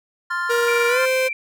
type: chord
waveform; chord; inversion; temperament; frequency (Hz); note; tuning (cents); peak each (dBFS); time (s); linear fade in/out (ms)
triangle; F major; second; equal; 1046.5 / 1396.9 / 1760; C6 / F6 / A6; 0 / 0 / 0; -25 / -22 / -26; 0.3-1.06; 10
type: tone with pitch glide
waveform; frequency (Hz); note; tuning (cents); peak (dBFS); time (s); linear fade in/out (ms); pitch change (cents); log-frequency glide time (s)
45% pulse; 473.2 to 519; A#4 to C5; +26 to -14; -18; 0.49-1.29; 20; +160; 0.88-1
type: tone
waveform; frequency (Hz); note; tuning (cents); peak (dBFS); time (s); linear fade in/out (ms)
sine; 2349; D7; 0; -23; 0.68-1.33; 2
effects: none